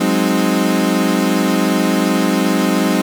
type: chord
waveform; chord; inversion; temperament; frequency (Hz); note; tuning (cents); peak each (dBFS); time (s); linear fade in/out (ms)
35% pulse; Ab dominant seventh; third; equal; 185 / 207.7 / 261.6 / 311.1; Gb3 / Ab3 / C4 / Eb4; 0 / 0 / 0 / 0; -17; 0-3.02; 10
effects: none